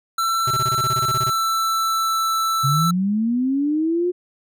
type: tone with pitch glide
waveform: square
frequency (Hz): 1341 to 1324.1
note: E6 to E6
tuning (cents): +29 to +7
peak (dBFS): -19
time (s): 0.18-2.91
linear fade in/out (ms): 5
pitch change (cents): -22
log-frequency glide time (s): 0.45-2.23
type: tone bursts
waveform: square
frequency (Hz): 127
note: B2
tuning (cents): +49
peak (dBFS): -24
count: 14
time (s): 0.47-1.301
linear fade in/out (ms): 5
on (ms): 38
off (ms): 23
type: linear sweep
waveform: sine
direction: up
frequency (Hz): 130.81 to 362.7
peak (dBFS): -17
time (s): 2.63-4.12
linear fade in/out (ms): 20
effects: none